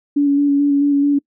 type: tone with vibrato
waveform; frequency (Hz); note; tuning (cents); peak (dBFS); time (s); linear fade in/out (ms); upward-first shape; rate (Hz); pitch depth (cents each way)
sine; 284.4; C#4; +45; -11; 0.16-1.19; 10; square; 4.6; 15
effects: noise-tail reverb RT60 0.1 s tail -25 dB re dry